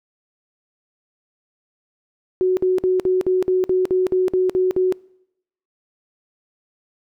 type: tone bursts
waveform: sine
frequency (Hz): 370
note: F#4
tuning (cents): 0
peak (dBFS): -14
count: 12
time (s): 2.41-4.924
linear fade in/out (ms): 0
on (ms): 160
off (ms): 54
effects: noise-tail reverb RT60 0.8 s tail -25 dB re dry